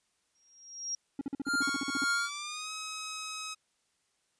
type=tone with exponential growth; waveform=sine; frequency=5620 Hz; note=F8; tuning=10 cents sharp; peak=-30 dBFS; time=0.35-0.95 s; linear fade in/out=2 ms; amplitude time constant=130 ms
type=tone bursts; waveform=triangle; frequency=277.2 Hz; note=C#4; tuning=in tune; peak=-29 dBFS; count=13; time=1.19-2.04 s; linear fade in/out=2 ms; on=22 ms; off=47 ms
type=tone with tremolo; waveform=square; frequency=1400 Hz; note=F6; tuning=4 cents sharp; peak=-27 dBFS; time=1.45-2.3 s; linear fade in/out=50 ms; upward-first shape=triangle; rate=1.9 Hz; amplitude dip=85%
type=tone with pitch glide; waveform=10% pulse; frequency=1108.7 to 1273.6 Hz; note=C#6 to D#6; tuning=0 to +40 cents; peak=-29 dBFS; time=1.61-3.55 s; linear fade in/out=20 ms; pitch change=+240 cents; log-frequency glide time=2.13-2.71 s
effects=white hiss -75 dBFS RMS until 4.39 s + resampled to 22050 Hz